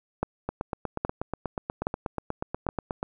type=two click trains; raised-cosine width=1 ms; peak=-11 / -15 dBFS; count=4 / 22; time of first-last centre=0.23-2.689 / 0.49-3.029 s; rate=1.22 / 8.27 Hz; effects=none